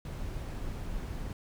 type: noise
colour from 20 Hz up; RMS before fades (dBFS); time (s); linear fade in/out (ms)
brown; -37; 0.05-1.33; 2
effects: none